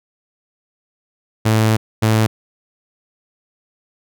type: tone bursts at uneven times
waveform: sawtooth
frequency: 110 Hz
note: A2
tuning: in tune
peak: -8 dBFS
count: 2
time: 1.45-1.77 / 2.02-2.27 s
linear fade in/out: 10 ms
effects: none